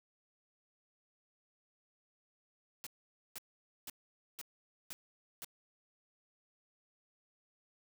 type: noise bursts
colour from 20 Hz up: white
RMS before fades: -45 dBFS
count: 6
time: 2.84-5.446 s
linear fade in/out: 0 ms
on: 26 ms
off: 490 ms
effects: none